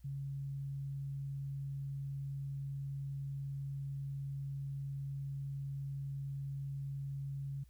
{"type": "tone", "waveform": "sine", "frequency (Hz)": 138.59, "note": "C#3", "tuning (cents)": 0, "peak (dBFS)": -38, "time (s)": [0.04, 7.64], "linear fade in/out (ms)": 10, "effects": ["added 60 Hz sine -58 dBFS peak until 7.69 s", "white hiss -75 dBFS RMS until 7.69 s"]}